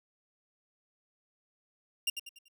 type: tone with echo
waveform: sawtooth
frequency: 2794 Hz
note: F7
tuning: in tune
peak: -24 dBFS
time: 2.07-2.1 s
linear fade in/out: 5 ms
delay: 96 ms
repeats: 4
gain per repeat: -8 dB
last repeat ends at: 2.484 s
effects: none